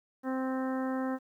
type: harmonic tone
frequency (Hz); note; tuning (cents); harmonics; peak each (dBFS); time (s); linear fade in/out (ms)
261.2; C4; -3; 1 / 2 / 3 / 4 / 5 / 6 / 7; -31 / -37 / -41 / -43 / -45 / -47 / -48; 0.23-1.19; 50
effects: 11-bit